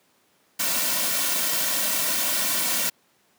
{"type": "noise with comb filter", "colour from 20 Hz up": "white", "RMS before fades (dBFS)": -24, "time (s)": [0.59, 2.9], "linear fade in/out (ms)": 10, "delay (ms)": 2.4, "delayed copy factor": -0.65, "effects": ["pink hiss -63 dBFS RMS until 3.38 s", "high-pass 200 Hz 12 dB/octave"]}